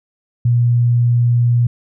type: tone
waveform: sine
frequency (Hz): 120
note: B2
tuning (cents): -49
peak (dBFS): -10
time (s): 0.45-1.67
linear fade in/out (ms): 5
effects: none